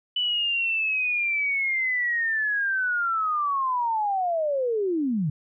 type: linear sweep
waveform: sine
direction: down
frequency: 2987 to 138.59 Hz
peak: -22 dBFS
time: 0.16-5.3 s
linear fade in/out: 5 ms
effects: none